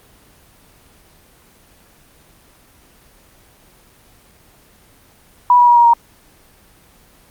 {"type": "tone with pitch steps", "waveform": "sine", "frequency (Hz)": [980, 969.3, 958.7, 948.3, 937.9], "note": ["B5", "B5", "A#5", "A#5", "A#5"], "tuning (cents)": [-14, -33, 48, 29, 10], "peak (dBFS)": -6, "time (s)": [5.5, 5.935], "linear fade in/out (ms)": 2, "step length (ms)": 87, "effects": ["pink hiss -49 dBFS RMS until 7.3 s", "Opus 24 kbps"]}